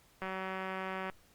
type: click train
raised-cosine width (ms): 0.5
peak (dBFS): -24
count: 167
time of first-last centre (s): 0.22-1.098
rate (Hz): 189
effects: pink hiss -65 dBFS RMS until 1.34 s + Opus 48 kbps